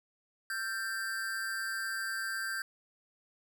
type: tone with amplitude modulation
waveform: square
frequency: 1571 Hz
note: G6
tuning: 3 cents sharp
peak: -31 dBFS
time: 0.5-2.62 s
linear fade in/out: 2 ms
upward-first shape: sine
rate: 212 Hz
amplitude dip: 75%
effects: none